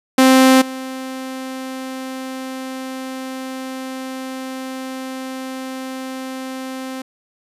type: tone with level steps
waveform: sawtooth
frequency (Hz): 261.6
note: C4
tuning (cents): 0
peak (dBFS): -4 / -22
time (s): 0.18-7.02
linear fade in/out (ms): 5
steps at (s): 0.61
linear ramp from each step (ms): 10
effects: resampled to 32000 Hz